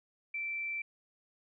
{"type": "tone", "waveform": "sine", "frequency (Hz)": 2337, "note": "D7", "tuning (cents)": -9, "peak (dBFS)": -34, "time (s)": [0.34, 0.82], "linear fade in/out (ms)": 5, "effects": []}